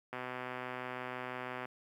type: click train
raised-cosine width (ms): 0.5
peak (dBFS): -25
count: 193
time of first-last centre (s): 0.13-1.654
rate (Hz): 126
effects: high-pass 150 Hz 12 dB/octave + 11-bit

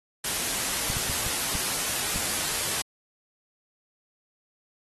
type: noise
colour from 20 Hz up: white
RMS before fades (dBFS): -28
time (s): 0.24-2.82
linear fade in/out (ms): 5
type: clicks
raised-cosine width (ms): 5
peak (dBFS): -22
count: 6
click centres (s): 0.901 / 0.969 / 1.098 / 1.265 / 1.553 / 2.161
effects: AAC 32 kbps

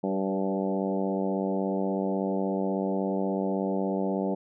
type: harmonic tone with a mistuned harmonic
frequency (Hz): 96.4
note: G2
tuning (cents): -28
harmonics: 2 / 3 / 4 / 5 / 6 / 7 / 8 / 9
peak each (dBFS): -29 / -33 / -33 / -34 / -35 / -37 / -41 / -40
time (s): 0.03-4.35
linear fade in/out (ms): 10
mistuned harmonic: 5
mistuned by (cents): +18
effects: none

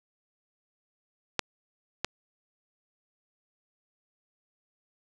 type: clicks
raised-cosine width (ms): 0.2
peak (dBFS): -7 / -10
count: 2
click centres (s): 1.393 / 2.046
effects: none

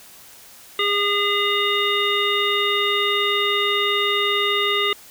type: harmonic tone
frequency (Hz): 407.4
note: G#4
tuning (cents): -33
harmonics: 1 / 3 / 5 / 7 / 9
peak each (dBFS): -24 / -24 / -24 / -24 / -24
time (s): 0.79-4.93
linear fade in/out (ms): 2
effects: white hiss -45 dBFS RMS until 5.1 s

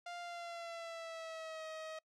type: tone with pitch glide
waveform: sawtooth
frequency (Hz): 698.5 to 633.2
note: F5 to D#5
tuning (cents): 0 to +30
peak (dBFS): -40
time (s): 0.06-1.99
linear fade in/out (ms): 5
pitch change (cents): -170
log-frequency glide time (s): 0.2-1.65
effects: noise-tail reverb RT60 0.1 s tail -25 dB re dry + low-pass 6000 Hz 12 dB/octave

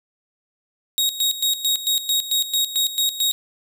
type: tone with tremolo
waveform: sawtooth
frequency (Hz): 3773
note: A#7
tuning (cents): +20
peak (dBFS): -14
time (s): 0.98-3.32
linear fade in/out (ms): 0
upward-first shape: square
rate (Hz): 4.5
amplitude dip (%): 75
effects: none

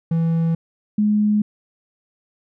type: tone pair in turn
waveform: triangle / sine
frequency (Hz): 164.9 / 210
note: E3 / G#3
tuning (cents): +1 / +19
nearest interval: major third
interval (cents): 418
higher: second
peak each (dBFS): -14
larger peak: neither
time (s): 0.11-0.55 / 0.98-1.42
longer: neither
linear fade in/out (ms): 5
effects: none

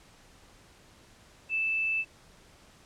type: tone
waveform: sine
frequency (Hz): 2637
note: E7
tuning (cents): 0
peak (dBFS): -26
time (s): 1.49-2.05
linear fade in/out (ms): 50
effects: pink hiss -57 dBFS RMS until 2.85 s + low-pass 9000 Hz 12 dB/octave

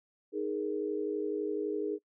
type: chord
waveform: sine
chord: D# suspended fourth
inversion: none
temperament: just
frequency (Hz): 311.1 / 414.8 / 466.7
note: D#4 / G#4 / A#4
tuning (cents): 0 / -2 / +2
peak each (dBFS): -36 / -33 / -38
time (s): 0.32-1.99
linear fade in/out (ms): 50
effects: noise-tail reverb RT60 0.1 s tail -24 dB re dry

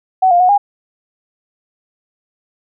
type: tone with pitch steps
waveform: sine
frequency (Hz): 751 / 702 / 731 / 812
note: F#5 / F5 / F#5 / G#5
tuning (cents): +26 / +9 / -21 / -39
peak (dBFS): -7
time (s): 0.22-0.58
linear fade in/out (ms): 10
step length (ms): 90
effects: none

